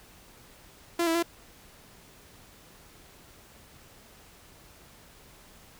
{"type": "tone with pitch steps", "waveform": "sawtooth", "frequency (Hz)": [341.5, 328.5, 339.7], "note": ["F4", "E4", "F4"], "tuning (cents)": [-39, -6, -48], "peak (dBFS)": -20, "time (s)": [0.99, 1.227], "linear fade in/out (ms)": 5, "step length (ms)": 79, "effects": ["pink hiss -54 dBFS RMS until 5.79 s"]}